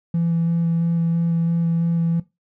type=tone with vibrato; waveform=triangle; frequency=167.6 Hz; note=E3; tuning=29 cents sharp; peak=-14 dBFS; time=0.14-2.2 s; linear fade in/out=5 ms; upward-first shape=square; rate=3 Hz; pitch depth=8 cents each way; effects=noise-tail reverb RT60 0.2 s tail -19 dB re dry + tanh soft clip ceiling -13 dBFS